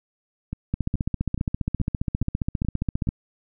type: two click trains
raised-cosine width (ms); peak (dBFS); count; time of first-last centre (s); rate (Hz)
5; -16 / -11; 7 / 36; 0.53-3.072 / 0.74-3.089; 2.36 / 14.9
effects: none